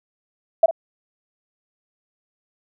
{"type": "tone with echo", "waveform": "sine", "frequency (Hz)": 659.3, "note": "E5", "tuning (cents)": 0, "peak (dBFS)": -8, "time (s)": [0.63, 0.66], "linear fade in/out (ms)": 5, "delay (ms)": 51, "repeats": 1, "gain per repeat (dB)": -14, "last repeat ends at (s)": 0.711, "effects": []}